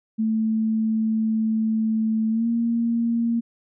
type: tone with pitch glide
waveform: sine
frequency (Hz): 220.5 to 232.5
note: A3 to A#3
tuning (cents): +4 to -4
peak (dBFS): -19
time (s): 0.18-3.41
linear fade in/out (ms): 20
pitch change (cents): +92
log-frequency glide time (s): 2.3-2.47
effects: none